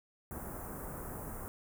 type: band-stop noise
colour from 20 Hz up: pink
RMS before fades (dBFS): -43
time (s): 0.31-1.48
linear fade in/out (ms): 0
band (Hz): 1400 to 9800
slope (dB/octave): 24
effects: none